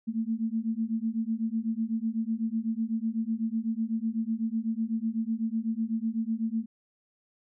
sine beating tone pair, 220.7 / 228.7 Hz, A3 / A#3, +5 / -33 cents, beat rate 8 Hz, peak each -30 dBFS, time 0.07-6.66 s, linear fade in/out 20 ms, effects none

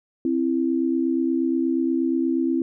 sine tone pair together, 263.5 / 331.9 Hz, C4 / E4, +12 / +12 cents, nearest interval major third, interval 400 cents, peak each -22 dBFS, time 0.25-2.62 s, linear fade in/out 2 ms, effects none

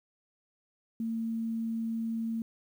sine tone with quantisation, 226.5 Hz, A#3, 50 cents flat, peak -30 dBFS, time 1-2.42 s, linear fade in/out 2 ms, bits 10, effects none

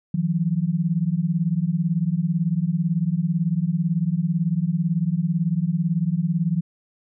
sine beating tone pair, 160 / 178 Hz, D#3 / F3, +49 / +33 cents, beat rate 18 Hz, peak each -22 dBFS, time 0.14-6.61 s, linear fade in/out 5 ms, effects none

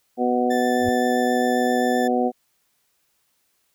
harmonic tone, 123.47 Hz, B2, in tune, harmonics 2 / 3 / 4 / 5 / 6, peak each -22 / -26 / -24 / -30 / -23 dBFS, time 0.17-2.32 s, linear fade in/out 50 ms
40% pulse tone with vibrato, 1760 Hz, A6, in tune, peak -28 dBFS, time 0.5-2.08 s, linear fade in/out 10 ms, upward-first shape sine, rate 7.6 Hz, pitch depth 10 cents each way
sine tone with exponential growth, 96.6 Hz, G2, 25 cents flat, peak -23 dBFS, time 0.76-0.89 s, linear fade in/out 0 ms, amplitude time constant 27 ms
effects white hiss -68 dBFS RMS until 3.74 s

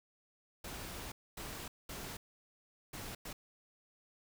pink noise bursts at uneven times, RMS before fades -45 dBFS, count 5, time 0.64-1.12 / 1.37-1.68 / 1.89-2.17 / 2.93-3.15 / 3.25-3.33 s, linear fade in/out 5 ms, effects none

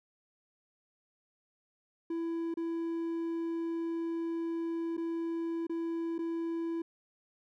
triangle tone with dropouts, 332.6 Hz, E4, 16 cents sharp, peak -30 dBFS, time 2.1-6.82 s, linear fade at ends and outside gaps 5 ms, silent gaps 2.541-2.571 / 4.969-4.977 / 5.669-5.695 / 6.182-6.189 s, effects none

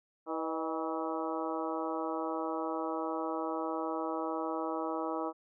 harmonic tone with a mistuned harmonic, 161.6 Hz, E3, 34 cents flat, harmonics 2 / 3 / 4 / 5 / 6 / 7 / 8, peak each -37 / -39 / -40 / -41 / -42 / -42 / -43 dBFS, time 0.26-5.33 s, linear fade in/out 50 ms, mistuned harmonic 4, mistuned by -55 cents, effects none

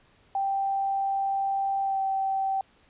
sine tone with pitch glide, 784 to 774.5 Hz, G5 to G5, 0 to -21 cents, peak -24 dBFS, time 0.35-2.61 s, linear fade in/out 2 ms, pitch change -21 cents, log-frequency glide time 1.82-2 s, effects pink hiss -61 dBFS RMS until 2.89 s + resampled to 8000 Hz

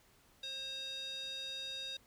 square tone with band-pass filter, 534 Hz, C5, 35 cents sharp, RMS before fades -43 dBFS, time 0.43-1.97 s, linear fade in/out 5 ms, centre 4000 Hz, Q 9.9, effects pink hiss -67 dBFS RMS until 2.06 s

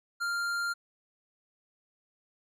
triangle tone with tanh clipping, 1395 Hz, F6, 2 cents flat, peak -31 dBFS, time 0.2-0.74 s, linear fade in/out 20 ms, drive 18 dB, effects none

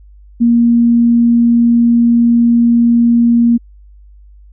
sine tone, 235.4 Hz, A#3, 17 cents sharp, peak -6 dBFS, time 0.4-3.58 s, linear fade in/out 20 ms, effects added 50 Hz sine -37 dBFS peak until 4.52 s

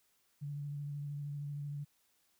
sine tone with vibrato, 144.5 Hz, D3, 28 cents flat, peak -38 dBFS, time 0.41-1.85 s, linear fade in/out 20 ms, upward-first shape sine, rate 13 Hz, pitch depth 20 cents each way, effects white hiss -74 dBFS RMS until 2.39 s

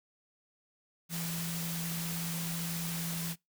sine tone in noise, 167.9 Hz, E3, 32 cents sharp, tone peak -36 dBFS, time 1.09-3.36 s, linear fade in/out 50 ms, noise white, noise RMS -39 dBFS, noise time 1.09-3.36 s, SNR 0 dB, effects noise-tail reverb RT60 0.2 s tail -25 dB re dry

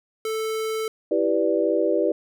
square tone, 440 Hz, A4, in tune, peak -25 dBFS, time 0.25-0.88 s, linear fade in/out 2 ms
sine chord, E minor seventh, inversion none, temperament equal, 329.6 / 392 / 493.9 / 587.3 Hz, E4 / G4 / B4 / D5, 0 / 0 / 0 / 0 cents, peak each -24 dBFS, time 1.11-2.12 s, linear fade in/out 5 ms
effects none

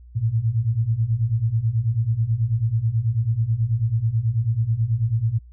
sine beating tone pair, 108 / 117.2 Hz, A2 / A#2, -32 / +10 cents, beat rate 9.2 Hz, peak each -23 / -20 dBFS, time 0.15-5.39 s, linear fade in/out 20 ms, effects added 60 Hz sine -42 dBFS peak until 5.52 s

